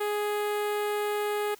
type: tone with notch filter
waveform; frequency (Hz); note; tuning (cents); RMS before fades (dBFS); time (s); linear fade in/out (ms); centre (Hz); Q
sawtooth; 416.1; G#4; +3; -29; 0-1.55; 10; 5600; 0.85
effects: white hiss -55 dBFS RMS until 1.59 s